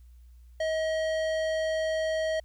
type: tone with tanh clipping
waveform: sine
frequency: 635 Hz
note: D#5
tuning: 35 cents sharp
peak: -28 dBFS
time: 0.6-2.4 s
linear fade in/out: 5 ms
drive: 16 dB
effects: added 60 Hz sine -49 dBFS peak until 2.44 s + white hiss -73 dBFS RMS until 2.44 s